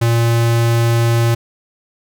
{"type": "tone", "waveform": "square", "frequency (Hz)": 116.54, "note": "A#2", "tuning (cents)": 0, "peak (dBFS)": -12, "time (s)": [0.01, 1.35], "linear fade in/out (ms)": 10, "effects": []}